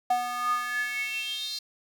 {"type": "tone with high-pass filter sweep", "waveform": "square", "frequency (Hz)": 244.7, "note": "B3", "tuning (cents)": -16, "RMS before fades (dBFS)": -30, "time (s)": [0.1, 1.59], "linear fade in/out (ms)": 5, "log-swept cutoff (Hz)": [750, 4400], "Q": 9.1, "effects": []}